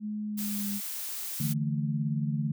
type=tone with pitch glide; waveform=sine; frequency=211.2 to 202.5 Hz; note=G#3 to G#3; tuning=+29 to -43 cents; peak=-31 dBFS; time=0-0.81 s; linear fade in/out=50 ms; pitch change=-72 cents; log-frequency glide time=0.28-0.68 s
type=noise; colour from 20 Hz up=blue; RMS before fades=-36 dBFS; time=0.37-1.54 s; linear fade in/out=20 ms
type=chord; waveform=sine; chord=D suspended second; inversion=none; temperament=equal; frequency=146.83 / 164.81 / 220 Hz; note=D3 / E3 / A3; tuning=0 / 0 / 0 cents; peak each=-29 / -34 / -32 dBFS; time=1.4-2.52 s; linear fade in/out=5 ms
effects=none